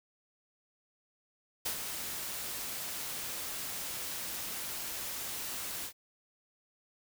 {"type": "noise with ADSR envelope", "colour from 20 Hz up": "white", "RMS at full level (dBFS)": -33, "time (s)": [1.65, 5.93], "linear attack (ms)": 11, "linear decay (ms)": 89, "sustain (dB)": -6, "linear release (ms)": 81, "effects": []}